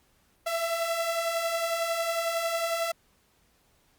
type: beating tone pair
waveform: sawtooth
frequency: 659.3 / 670.3 Hz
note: E5 / E5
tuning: 0 / +29 cents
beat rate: 11 Hz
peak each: -30 / -24 dBFS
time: 0.46-2.92 s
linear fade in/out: 10 ms
effects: pink hiss -66 dBFS RMS until 3.98 s + Opus 48 kbps